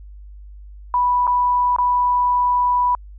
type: tone with dropouts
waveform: sine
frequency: 985 Hz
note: B5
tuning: 5 cents flat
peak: -14 dBFS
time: 0.94-2.95 s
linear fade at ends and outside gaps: 1 ms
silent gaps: 1.269-1.276 / 1.763-1.785 s
effects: added 50 Hz sine -36 dBFS peak until 3.18 s